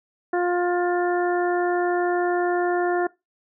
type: harmonic tone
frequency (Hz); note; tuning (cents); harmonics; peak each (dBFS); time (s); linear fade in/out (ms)
353.5; F4; +21; 1 / 2 / 3 / 4 / 5; -21 / -25 / -34 / -32 / -33; 0.33-3.07; 5
effects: noise-tail reverb RT60 0.2 s tail -20 dB re dry